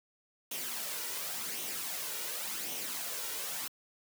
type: noise with flanger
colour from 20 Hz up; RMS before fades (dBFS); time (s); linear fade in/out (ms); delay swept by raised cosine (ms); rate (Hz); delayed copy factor
white; -38; 0.51-3.68; 5; 0.32 to 2.12; 0.9; +0.5
effects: high-pass 200 Hz 12 dB/octave